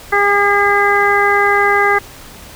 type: harmonic tone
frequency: 405.3 Hz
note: G#4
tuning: 42 cents flat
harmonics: 1 / 2 / 3 / 4 / 5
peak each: -16 / -16 / -16 / -16 / -16 dBFS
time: 0.12-1.99 s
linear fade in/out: 10 ms
effects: pink hiss -36 dBFS RMS until 2.55 s